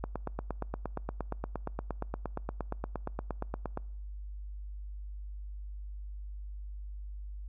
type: click train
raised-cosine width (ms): 1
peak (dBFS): -20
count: 33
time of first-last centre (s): 0.04-3.774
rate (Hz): 8.57
effects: noise-tail reverb RT60 0.8 s tail -26 dB re dry + added 50 Hz sine -39 dBFS peak until 7.48 s